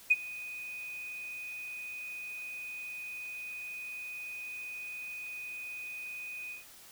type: tone with ADSR envelope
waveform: sine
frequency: 2489 Hz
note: D#7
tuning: in tune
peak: -17 dBFS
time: 0.1-6.65 s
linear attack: 13 ms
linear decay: 35 ms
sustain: -22 dB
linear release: 140 ms
effects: tanh soft clip ceiling -13 dBFS + white hiss -54 dBFS RMS until 6.91 s